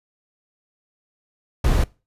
brown noise, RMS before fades -17 dBFS, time 1.64-1.84 s, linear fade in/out 5 ms, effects noise-tail reverb RT60 0.3 s tail -22 dB re dry + resampled to 32000 Hz

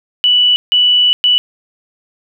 sine tone bursts at uneven times, 2960 Hz, F#7, in tune, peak -7 dBFS, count 3, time 0.24-0.56 / 0.72-1.13 / 1.24-1.38 s, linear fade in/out 0 ms, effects none

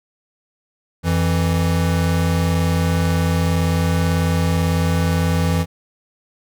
square tone pair together, 87.94 / 166 Hz, F2 / E3, +13 / +12 cents, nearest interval major seventh, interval 1099 cents, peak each -19 dBFS, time 1.03-5.66 s, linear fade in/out 50 ms, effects none

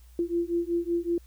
sine beating tone pair, 340 / 345.3 Hz, F4 / F4, -46 / -20 cents, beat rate 5.3 Hz, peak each -28 dBFS, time 0.19-1.18 s, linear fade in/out 2 ms, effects added 60 Hz sine -49 dBFS peak until 1.26 s + white hiss -63 dBFS RMS until 1.26 s

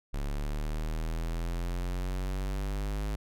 square linear sweep, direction up, 34.87 to 51.91 Hz, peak -31 dBFS, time 0.13-3.16 s, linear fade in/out 10 ms, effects none

